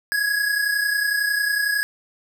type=tone pair together; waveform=square; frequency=1661.2 / 1692.2 Hz; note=G#6 / G#6; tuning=0 / +32 cents; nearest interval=unison; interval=32 cents; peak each=-21 / -27 dBFS; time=0.12-1.83 s; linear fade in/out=0 ms; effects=none